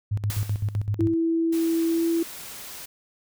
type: tone with tremolo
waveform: sine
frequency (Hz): 103.4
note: G#2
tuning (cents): -7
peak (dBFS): -21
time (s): 0.11-1.14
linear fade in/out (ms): 10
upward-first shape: square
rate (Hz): 7.8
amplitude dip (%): 75
type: noise with exponential decay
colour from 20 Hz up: white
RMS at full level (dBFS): -32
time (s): 0.3-0.86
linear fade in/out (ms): 0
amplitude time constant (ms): 120
type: tone with pitch glide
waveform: sine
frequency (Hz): 329.6 to 333.4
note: E4 to E4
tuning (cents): 0 to +20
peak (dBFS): -20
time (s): 0.99-2.23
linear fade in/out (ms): 5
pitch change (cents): +20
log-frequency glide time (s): 1.83-2.1
type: noise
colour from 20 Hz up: white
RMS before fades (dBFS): -39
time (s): 1.52-2.86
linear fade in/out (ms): 10
effects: none